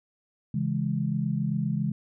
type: chord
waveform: sine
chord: C# minor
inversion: none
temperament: equal with one note detuned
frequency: 137.32 / 164.81 / 207.7 Hz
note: C#3 / E3 / G#3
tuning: -16 / 0 / 0 cents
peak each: -29 dBFS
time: 0.54-1.92 s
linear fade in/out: 5 ms
effects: none